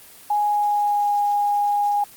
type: tone with pitch glide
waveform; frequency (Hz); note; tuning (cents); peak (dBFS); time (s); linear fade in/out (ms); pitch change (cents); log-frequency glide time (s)
sine; 830.6 to 820.6; G#5 to G#5; 0 to -21; -17; 0.3-2.04; 5; -21; 0.47-1.16
effects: white hiss -45 dBFS RMS until 2.16 s + Opus 24 kbps